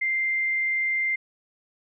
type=tone; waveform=sine; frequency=2093 Hz; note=C7; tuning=in tune; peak=-22 dBFS; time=0.01-1.16 s; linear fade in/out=10 ms; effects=none